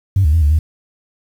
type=tone with pitch steps; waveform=sine; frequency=96.7 / 74.9 / 82.1 / 73.3 / 78.3 Hz; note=G2 / D2 / E2 / D2 / D#2; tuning=-23 / +35 / -6 / -3 / +11 cents; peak=-8 dBFS; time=0.16-0.59 s; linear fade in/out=5 ms; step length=86 ms; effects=tanh soft clip ceiling -5 dBFS + 7-bit